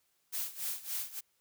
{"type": "noise with tremolo", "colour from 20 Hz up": "blue", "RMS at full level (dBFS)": -35, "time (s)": [0.32, 1.21], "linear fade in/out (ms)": 20, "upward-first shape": "sine", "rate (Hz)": 3.5, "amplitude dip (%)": 85, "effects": ["white hiss -75 dBFS RMS until 1.4 s"]}